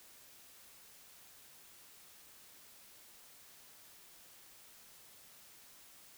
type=silence; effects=white hiss -59 dBFS RMS until 6.17 s